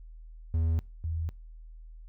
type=tone pair in turn; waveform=triangle / sine; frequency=81.5 / 81.5 Hz; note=E2 / E2; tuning=-19 / -19 cents; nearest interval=unison; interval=0 cents; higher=neither; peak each=-22 / -29 dBFS; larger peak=first; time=0.54-0.79 / 1.04-1.29 s; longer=neither; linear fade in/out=0 ms; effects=noise-tail reverb RT60 0.4 s tail -25 dB re dry + added 40 Hz sine -44 dBFS peak until 2.08 s